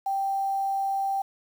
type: tone with quantisation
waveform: sine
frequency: 783 Hz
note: G5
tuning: 2 cents flat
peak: -24 dBFS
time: 0.06-1.22 s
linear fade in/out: 5 ms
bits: 8
effects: none